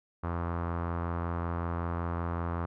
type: tone with low-pass filter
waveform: sawtooth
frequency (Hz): 85.3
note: F2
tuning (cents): -40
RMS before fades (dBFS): -33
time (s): 0.23-2.66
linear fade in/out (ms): 10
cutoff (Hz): 1200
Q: 2.9
effects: none